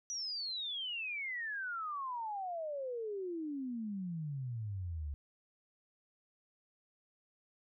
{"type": "exponential sweep", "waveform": "sine", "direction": "down", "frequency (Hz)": [5920, 69.5], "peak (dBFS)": -37, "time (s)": [0.1, 5.14], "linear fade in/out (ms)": 0, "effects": []}